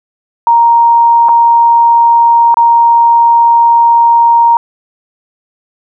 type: tone with dropouts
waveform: sine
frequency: 934 Hz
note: A#5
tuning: 3 cents sharp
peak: -3 dBFS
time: 0.47-4.57 s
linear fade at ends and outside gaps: 1 ms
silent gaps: 1.286-1.291 / 2.543-2.57 s
effects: none